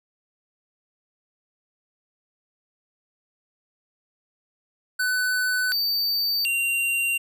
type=tone with pitch steps; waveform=square; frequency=1501 / 4605 / 2765 Hz; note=F#6 / D8 / F7; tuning=+24 / -35 / -18 cents; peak=-22 dBFS; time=4.99-7.18 s; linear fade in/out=10 ms; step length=730 ms; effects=none